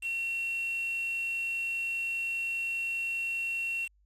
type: tone with quantisation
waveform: sine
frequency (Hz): 2725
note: F7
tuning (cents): -43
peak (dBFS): -30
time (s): 0.01-3.89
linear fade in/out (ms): 50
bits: 7
effects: added 50 Hz sine -63 dBFS peak until 4.05 s + low-pass 10000 Hz 12 dB/octave